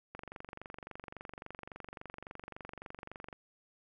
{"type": "click train", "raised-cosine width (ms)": 0.5, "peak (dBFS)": -29, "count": 76, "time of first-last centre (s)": [0.15, 3.328], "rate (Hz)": 23.6, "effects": []}